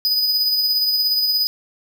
square tone with tremolo, 4978 Hz, D#8, in tune, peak -15 dBFS, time 0.05-1.47 s, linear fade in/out 0 ms, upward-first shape sine, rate 17 Hz, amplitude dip 35%, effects none

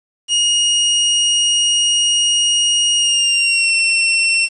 sawtooth tone with pitch glide, 2870 to 2709 Hz, F7 to E7, +47 to +47 cents, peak -9 dBFS, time 0.28-4.49 s, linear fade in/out 50 ms, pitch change -100 cents, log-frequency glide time 2.97-3.72 s, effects resampled to 22050 Hz + 7-bit

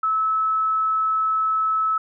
sine tone, 1300 Hz, E6, 24 cents flat, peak -18 dBFS, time 0.03-1.98 s, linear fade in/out 5 ms, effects none

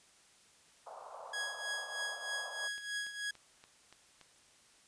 pink band-pass noise, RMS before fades -49 dBFS, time 0.86-2.68 s, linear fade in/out 10 ms, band 540 to 1200 Hz, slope 48 dB/octave
sawtooth tone with tremolo, 1661.2 Hz, G#6, in tune, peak -31 dBFS, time 1.33-3.31 s, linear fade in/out 5 ms, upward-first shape triangle, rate 3.2 Hz, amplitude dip 75%
click train, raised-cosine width 0.2 ms, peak -37 dBFS, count 6, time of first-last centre 2.78-4.213 s, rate 3.49 Hz
effects white hiss -64 dBFS RMS until 4.87 s + resampled to 22050 Hz

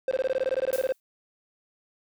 triangle tone bursts, 523.3 Hz, C5, in tune, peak -20 dBFS, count 16, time 0.08-0.923 s, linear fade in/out 2 ms, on 33 ms, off 21 ms
click train, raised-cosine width 0.3 ms, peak -27 dBFS, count 51, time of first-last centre 0.11-0.906 s, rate 62.8 Hz
blue noise with exponential decay, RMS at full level -33 dBFS, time 0.73-1 s, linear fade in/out 1 ms, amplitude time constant 57 ms
effects none

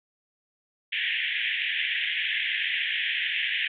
pink band-pass noise, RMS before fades -28 dBFS, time 0.92-3.68 s, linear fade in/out 10 ms, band 1700 to 3400 Hz, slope 96 dB/octave, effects none

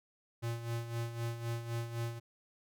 square tone with tremolo, 116.8 Hz, A#2, 4 cents sharp, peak -34 dBFS, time 0.42-2.2 s, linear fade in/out 20 ms, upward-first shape sine, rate 3.9 Hz, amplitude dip 65%, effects none

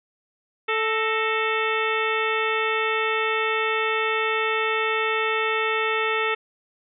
harmonic tone with a mistuned harmonic, 440 Hz, A4, in tune, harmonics 1 / 2 / 3 / 4 / 5 / 6 / 7 / 8, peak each -26 / -31 / -27 / -29 / -29 / -29 / -37 / -36 dBFS, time 0.68-6.35 s, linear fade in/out 10 ms, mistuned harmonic 4, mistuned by +87 cents, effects none

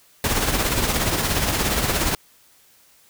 pink noise with tremolo, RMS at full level -19 dBFS, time 0.24-2.15 s, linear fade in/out 2 ms, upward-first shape triangle, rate 17 Hz, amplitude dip 55%, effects white hiss -55 dBFS RMS until 3.09 s

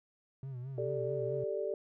triangle tone with vibrato, 129 Hz, C3, 24 cents flat, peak -37 dBFS, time 0.43-1.44 s, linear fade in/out 2 ms, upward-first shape sine, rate 4.6 Hz, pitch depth 100 cents each way
sine chord, G suspended second, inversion none, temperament equal, 392 / 440 / 587.3 Hz, G4 / A4 / D5, 0 / 0 / 0 cents, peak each -37 dBFS, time 0.78-1.74 s, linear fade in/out 2 ms
effects none

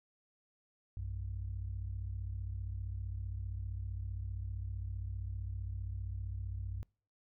sine tone pair together, 60.1 / 95.4 Hz, B1 / G2, -46 / -47 cents, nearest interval minor sixth, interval 799 cents, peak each -40 / -39 dBFS, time 0.97-6.83 s, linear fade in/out 0 ms, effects noise-tail reverb RT60 0.4 s tail -26 dB re dry + tanh soft clip ceiling -30 dBFS

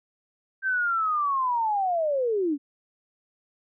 sine linear sweep, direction down, 1573 to 268.8 Hz, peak -22 dBFS, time 0.62-2.58 s, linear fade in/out 50 ms, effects none

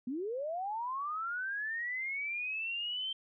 sine linear sweep, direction up, 233.1 to 3136 Hz, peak -34 dBFS, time 0.07-3.13 s, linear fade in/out 5 ms, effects none

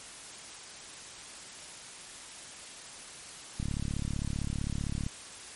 click train, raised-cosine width 5 ms, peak -21 dBFS, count 53, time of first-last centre 3.6-5.065 s, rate 35.5 Hz, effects white hiss -46 dBFS RMS until 5.55 s + MP3 48 kbps

